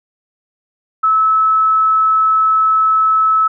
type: tone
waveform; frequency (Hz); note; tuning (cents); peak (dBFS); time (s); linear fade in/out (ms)
sine; 1300; E6; -24; -9; 1.03-3.48; 10
effects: none